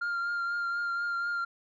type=tone with vibrato; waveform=sine; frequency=1396.9 Hz; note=F6; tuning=in tune; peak=-26 dBFS; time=0.01-1.45 s; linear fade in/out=10 ms; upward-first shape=triangle; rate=4.1 Hz; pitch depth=23 cents each way; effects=tanh soft clip ceiling -28 dBFS